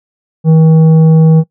triangle tone with tanh clipping, 160 Hz, D#3, 49 cents sharp, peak -4 dBFS, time 0.44-1.44 s, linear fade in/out 50 ms, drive 12 dB, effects noise-tail reverb RT60 0.1 s tail -22 dB re dry

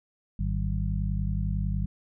harmonic tone with a mistuned harmonic, 50.9 Hz, G#1, 34 cents flat, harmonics 1 / 2 / 3 / 4, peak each -28 / -31 / -33 / -34 dBFS, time 0.39-1.86 s, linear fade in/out 5 ms, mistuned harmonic 4, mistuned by -110 cents, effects none

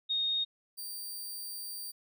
sine / 10% pulse tone pair in turn, 3712 / 4677 Hz, A#7 / D8, -8 / -8 cents, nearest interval major third, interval 400 cents, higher second, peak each -28 / -32 dBFS, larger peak first, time 0.09-0.45 / 0.77-1.92 s, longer second, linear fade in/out 20 ms, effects none

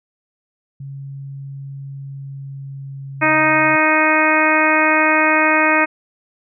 sine tone with pitch glide, 137.9 to 136.79 Hz, C#3 to C#3, -9 to -23 cents, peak -28 dBFS, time 0.8-3.76 s, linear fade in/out 5 ms, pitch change -14 cents, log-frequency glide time 1.9-3.34 s
harmonic tone, 311.1 Hz, D#4, in tune, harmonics 1 / 2 / 3 / 4 / 5 / 6 / 7 / 8, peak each -20 / -20 / -20 / -20 / -20 / -20 / -20 / -20 dBFS, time 3.21-5.86 s, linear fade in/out 20 ms
effects none

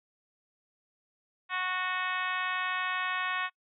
harmonic tone with a mistuned harmonic, 367.8 Hz, F#4, 10 cents flat, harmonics 2 / 3 / 4 / 5 / 6 / 7 / 8 / 9 / 10, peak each -41 / -34 / -37 / -35 / -40 / -38 / -46 / -45 / -47 dBFS, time 1.49-3.5 s, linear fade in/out 50 ms, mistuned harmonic 8, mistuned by +32 cents, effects noise-tail reverb RT60 0.1 s tail -25 dB re dry

